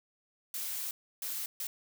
blue noise bursts at uneven times, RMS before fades -37 dBFS, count 3, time 0.54-0.91 / 1.22-1.46 / 1.6-1.67 s, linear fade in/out 2 ms, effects none

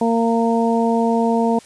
harmonic tone, 230 Hz, A#3, 23 cents flat, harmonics 1 / 2 / 3 / 4, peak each -17 / -20 / -22 / -23 dBFS, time 0.01-1.59 s, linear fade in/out 5 ms, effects white hiss -45 dBFS RMS until 1.65 s + resampled to 22050 Hz

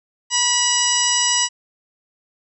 harmonic tone with a mistuned harmonic, 974 Hz, B5, 24 cents flat, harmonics 1 / 2 / 3 / 4 / 5 / 6 / 7 / 8, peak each -25 / -26 / -21 / -31 / -25 / -22 / -33 / -21 dBFS, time 0.3-1.49 s, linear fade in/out 50 ms, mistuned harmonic 5, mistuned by +40 cents, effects none

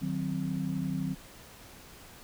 sine chord, C diminished, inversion first, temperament equal with one note detuned, 153.24 / 185 / 261.6 Hz, Eb3 / Gb3 / C4, -26 / 0 / 0 cents, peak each -34 / -33 / -35 dBFS, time 0.01-1.15 s, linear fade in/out 20 ms, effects pink hiss -51 dBFS RMS until 2.23 s

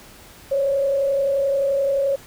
sine tone with frequency modulation, 552 Hz, C#5, 7 cents flat, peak -17 dBFS, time 0.51-2.16 s, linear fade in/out 10 ms, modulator 31.5 Hz, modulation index 0.47, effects pink hiss -45 dBFS RMS until 2.26 s

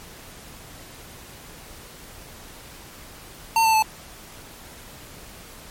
square tone with pitch steps, 905 / 889.5 / 874.2 Hz, A5 / A5 / A5, +48 / +19 / -11 cents, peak -16 dBFS, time 3.56-3.824 s, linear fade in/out 2 ms, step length 88 ms, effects pink hiss -43 dBFS RMS until 5.7 s + MP3 64 kbps

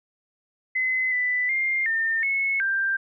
sine tone with pitch steps, 2037 / 1990 / 2112 / 1809 / 2192 / 1580 Hz, C7 / B6 / C7 / A6 / C#7 / G6, -47 / +13 / +16 / +48 / -20 / +13 cents, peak -21 dBFS, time 0.75-2.97 s, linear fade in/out 10 ms, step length 370 ms, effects none

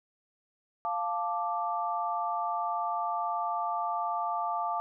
sine chord, D minor, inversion first, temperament equal, 698.5 / 880 / 1174.7 Hz, F5 / A5 / D6, 0 / 0 / 0 cents, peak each -33 dBFS, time 0.85-4.8 s, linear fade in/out 0 ms, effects none

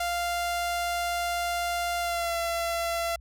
sawtooth tone with pitch glide, 696 to 677 Hz, F5 to E5, -6 to +46 cents, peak -23 dBFS, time 0-3.16 s, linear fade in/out 5 ms, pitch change -48 cents, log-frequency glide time 2-2.35 s, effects added 60 Hz sine -45 dBFS peak until 3.2 s

